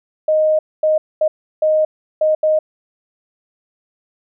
sine tone bursts at uneven times, 621 Hz, D#5, 3 cents flat, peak -11 dBFS, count 6, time 0.28-0.59 / 0.83-0.98 / 1.21-1.28 / 1.62-1.85 / 2.21-2.35 / 2.43-2.59 s, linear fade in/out 5 ms, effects none

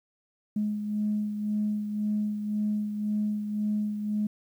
sine beating tone pair, 210 / 211.9 Hz, G#3 / G#3, +19 / +35 cents, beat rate 1.9 Hz, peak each -26 / -35 dBFS, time 0.56-4.27 s, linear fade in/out 5 ms, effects tanh soft clip ceiling -19 dBFS + 10-bit

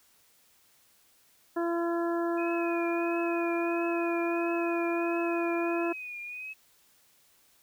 harmonic tone, 339.6 Hz, F4, 48 cents flat, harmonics 1 / 2 / 3 / 4 / 5, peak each -28 / -34 / -38 / -40 / -42 dBFS, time 1.56-5.93 s, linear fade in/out 10 ms
sine tone with vibrato, 2489 Hz, D#7, in tune, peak -37 dBFS, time 2.37-6.54 s, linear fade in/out 20 ms, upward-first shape triangle, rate 1.5 Hz, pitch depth 64 cents each way
effects white hiss -64 dBFS RMS until 7.62 s

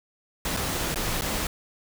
pink noise with dropouts, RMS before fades -28 dBFS, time 0.45-1.47 s, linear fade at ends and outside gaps 2 ms, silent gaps 0.566-0.57 / 0.945-0.958 / 1.211-1.219 s, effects none

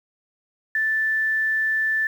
sine tone with quantisation, 1760 Hz, A6, in tune, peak -19 dBFS, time 0.75-2.07 s, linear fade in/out 2 ms, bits 8, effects none

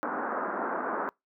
white band-pass noise, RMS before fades -32 dBFS, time 0.03-1.09 s, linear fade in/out 0 ms, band 210 to 1500 Hz, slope 48 dB/octave, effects noise-tail reverb RT60 0.2 s tail -26 dB re dry

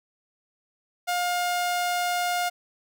sawtooth tone, 710 Hz, F5, 28 cents sharp, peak -20 dBFS, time 1.07-2.5 s, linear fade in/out 20 ms, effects none

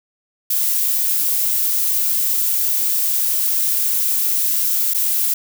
violet noise with dropouts, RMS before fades -18 dBFS, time 0.5-5.34 s, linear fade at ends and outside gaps 5 ms, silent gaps 4.937-4.945 s, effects none

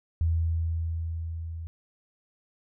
sine tone with level ramp, 82.3 Hz, E2, 2 cents flat, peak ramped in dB -21 to -34 dBFS, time 0.21-1.67 s, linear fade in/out 0 ms, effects none

